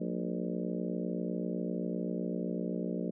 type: harmonic tone with a mistuned harmonic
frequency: 60.1 Hz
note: B1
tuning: 46 cents flat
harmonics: 3 / 4 / 5 / 6 / 7 / 8 / 9 / 10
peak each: -36 / -38 / -40 / -42 / -43 / -44 / -45 / -46 dBFS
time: 0-3.11 s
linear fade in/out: 10 ms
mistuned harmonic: 4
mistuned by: -91 cents
effects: none